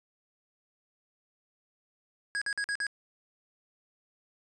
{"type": "tone bursts", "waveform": "square", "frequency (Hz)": 1652, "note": "G#6", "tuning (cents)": -10, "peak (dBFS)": -30, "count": 5, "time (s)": [2.35, 2.867], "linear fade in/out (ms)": 0, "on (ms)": 65, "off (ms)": 48, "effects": ["resampled to 22050 Hz"]}